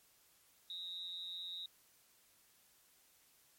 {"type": "tone with amplitude modulation", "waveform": "sine", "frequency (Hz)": 3782, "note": "A#7", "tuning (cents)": 24, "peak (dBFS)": -39, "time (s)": [0.7, 1.66], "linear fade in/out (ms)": 2, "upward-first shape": "sine", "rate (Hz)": 177, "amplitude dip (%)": 80, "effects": ["white hiss -69 dBFS RMS until 3.58 s", "MP3 64 kbps"]}